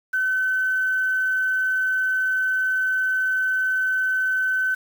sine tone with quantisation, 1521 Hz, F#6, 47 cents sharp, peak -19 dBFS, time 0.13-4.75 s, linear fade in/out 10 ms, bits 7, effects none

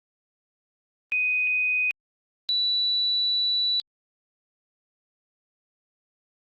sine tone pair in turn, 2498 / 3950 Hz, D#7 / B7, +6 / 0 cents, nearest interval minor sixth, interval 794 cents, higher second, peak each -21 / -21 dBFS, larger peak neither, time 1.12-1.91 / 2.49-3.8 s, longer second, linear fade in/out 0 ms, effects Opus 24 kbps

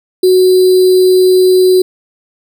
sine tone with sample-and-hold, 369.5 Hz, F#4, 2 cents flat, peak -4 dBFS, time 0.23-1.82 s, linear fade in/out 5 ms, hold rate 4410 Hz, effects none

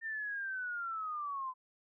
sine linear sweep, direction down, 1814 to 1013 Hz, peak -36 dBFS, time 0.01-1.54 s, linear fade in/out 50 ms, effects none

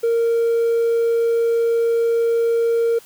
triangle tone, 463.2 Hz, A#4, 11 cents flat, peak -12 dBFS, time 0.03-2.99 s, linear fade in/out 10 ms, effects tanh soft clip ceiling -10 dBFS + white hiss -47 dBFS RMS until 3.05 s

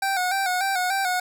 25% pulse tone with vibrato, 754 Hz, F#5, 32 cents sharp, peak -18 dBFS, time 0.02-1.2 s, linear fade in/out 5 ms, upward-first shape square, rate 3.4 Hz, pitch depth 61 cents each way, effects none

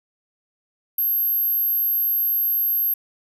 sine tone, 12544 Hz, G9, in tune, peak -18 dBFS, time 0.98-2.94 s, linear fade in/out 5 ms, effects none

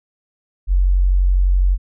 sine tone, 45.95 Hz, F#1, 11 cents flat, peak -11 dBFS, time 0.67-1.78 s, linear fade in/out 50 ms, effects none

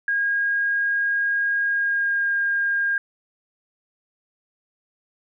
sine tone with pitch glide, 1630 to 1614.1 Hz, G#6 to G#6, -33 to -50 cents, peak -19 dBFS, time 0.08-2.98 s, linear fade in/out 2 ms, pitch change -17 cents, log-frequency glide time 1.63-2.35 s, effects none

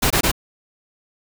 pink noise bursts, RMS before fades -17 dBFS, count 3, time 0.02-0.316 s, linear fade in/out 10 ms, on 84 ms, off 22 ms, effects none

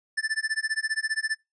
square tone with tremolo, 1760 Hz, A6, in tune, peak -23 dBFS, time 0.17-1.36 s, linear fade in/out 10 ms, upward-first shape sine, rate 15 Hz, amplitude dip 100%, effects noise-tail reverb RT60 0.2 s tail -24 dB re dry + resampled to 22050 Hz

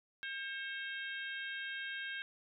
harmonic tone with a mistuned harmonic, 534 Hz, C5, 35 cents sharp, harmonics 3 / 4 / 5 / 6 / 7, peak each -41 / -49 / -49 / -48 / -51 dBFS, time 0.23-2.22 s, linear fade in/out 0 ms, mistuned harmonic 4, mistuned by +50 cents, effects none

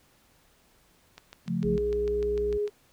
click train, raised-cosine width 0.2 ms, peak -26 dBFS, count 11, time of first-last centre 1.18-2.677 s, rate 6.68 Hz
sine chord, Db augmented, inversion none, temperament equal with one note detuned, 138.59 / 175.93 / 220 Hz, Db3 / F3 / A3, 0 / +13 / 0 cents, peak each -34 / -28 / -31 dBFS, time 1.46-1.8 s, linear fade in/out 50 ms
sine tone, 415.3 Hz, G#4, in tune, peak -25 dBFS, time 1.62-2.7 s, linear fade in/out 50 ms
harmonic tone, 61 Hz, B1, 21 cents flat, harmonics 1 / 3 / 5, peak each -34 / -44 / -48 dBFS, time 1.64-2.58 s, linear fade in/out 10 ms
effects pink hiss -63 dBFS RMS until 2.92 s

